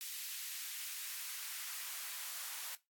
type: noise with high-pass filter sweep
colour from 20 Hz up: white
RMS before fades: -44 dBFS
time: 0.01-2.75 s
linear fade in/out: 0 ms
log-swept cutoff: 2500 to 990 Hz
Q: 0.99
effects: noise-tail reverb RT60 0.2 s tail -18 dB re dry + AAC 64 kbps